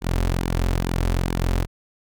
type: tone with flanger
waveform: sawtooth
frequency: 43.65 Hz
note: F1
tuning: in tune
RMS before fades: -22 dBFS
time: 0.01-1.67 s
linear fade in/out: 50 ms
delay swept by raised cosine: 1.5 to 6.5 ms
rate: 2.3 Hz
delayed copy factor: -0.55
effects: none